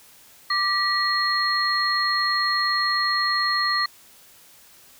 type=tone cluster; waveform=sine; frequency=1177 / 1927 / 4263 Hz; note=D6 / B6 / C8; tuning=+3 / -43 / +32 cents; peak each=-24 dBFS; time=0.5-3.86 s; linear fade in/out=5 ms; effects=white hiss -51 dBFS RMS until 4.99 s